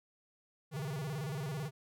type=tone with vibrato; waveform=square; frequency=145.2 Hz; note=D3; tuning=19 cents flat; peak=-37 dBFS; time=0.71-1.71 s; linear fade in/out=50 ms; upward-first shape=square; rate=18 Hz; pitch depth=160 cents each way; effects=none